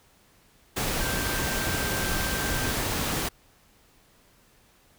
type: tone in noise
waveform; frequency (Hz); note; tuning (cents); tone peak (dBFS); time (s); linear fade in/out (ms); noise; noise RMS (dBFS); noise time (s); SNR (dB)
sine; 1568; G6; 0; -34; 1-2.72; 10; pink; -28; 0.76-3.29; -9
effects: pink hiss -60 dBFS RMS until 4.98 s